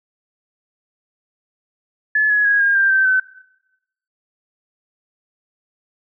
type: tone with pitch steps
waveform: sine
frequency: 1719 / 1684.6 / 1650.9 / 1617.8 / 1585.5 / 1553.7 / 1522.6 Hz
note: A6 / G#6 / G#6 / G#6 / G6 / G6 / F#6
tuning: -41 / +24 / -11 / -46 / +19 / -16 / +49 cents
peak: -12 dBFS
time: 2.15-3.2 s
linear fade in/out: 5 ms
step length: 150 ms
effects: noise-tail reverb RT60 0.9 s tail -20 dB re dry